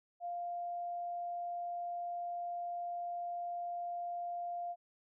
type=tone; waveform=sine; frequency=698.5 Hz; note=F5; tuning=in tune; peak=-37 dBFS; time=0.2-4.76 s; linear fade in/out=50 ms; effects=none